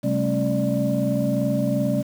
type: tone cluster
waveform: sine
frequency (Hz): 132.5 / 194.5 / 217.5 / 275.2 / 591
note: C3 / G3 / A3 / C#4 / D5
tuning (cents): +22 / -13 / -20 / -12 / +11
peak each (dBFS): -25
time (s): 0.03-2.03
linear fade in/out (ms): 20
effects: tanh soft clip ceiling -11 dBFS + 7-bit